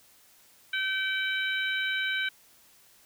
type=harmonic tone with a mistuned harmonic; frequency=770 Hz; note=G5; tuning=31 cents flat; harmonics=2 / 3 / 4 / 5; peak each=-29 / -33 / -35 / -37 dBFS; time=0.73-2.29 s; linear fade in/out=5 ms; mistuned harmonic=4; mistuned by=-17 cents; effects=white hiss -59 dBFS RMS until 3.05 s